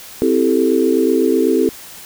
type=chord; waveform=sine; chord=A minor seventh; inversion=first; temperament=equal; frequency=261.6 / 329.6 / 392 / 440 Hz; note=C4 / E4 / G4 / A4; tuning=0 / 0 / 0 / 0 cents; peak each=-17 dBFS; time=0.22-1.69 s; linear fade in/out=0 ms; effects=white hiss -36 dBFS RMS until 2.05 s